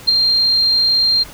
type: tone with ADSR envelope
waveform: sine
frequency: 4186 Hz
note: C8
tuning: in tune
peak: -6 dBFS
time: 0.07-1.24 s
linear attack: 19 ms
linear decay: 9 ms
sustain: -5 dB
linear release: 19 ms
effects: pink hiss -37 dBFS RMS until 1.33 s